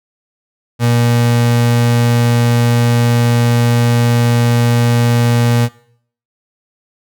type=tone; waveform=35% pulse; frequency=119 Hz; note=A#2; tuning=36 cents sharp; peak=-8 dBFS; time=0.79-5.69 s; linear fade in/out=50 ms; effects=noise-tail reverb RT60 0.6 s tail -20 dB re dry